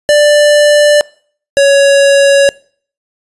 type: tone pair in turn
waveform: square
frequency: 590 / 558.2 Hz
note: D5 / C#5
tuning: +8 / +12 cents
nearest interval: minor second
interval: 96 cents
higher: first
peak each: -5 dBFS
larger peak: neither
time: 0.09-1.01 / 1.57-2.49 s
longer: neither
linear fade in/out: 0 ms
effects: noise-tail reverb RT60 0.5 s tail -24 dB re dry + resampled to 24000 Hz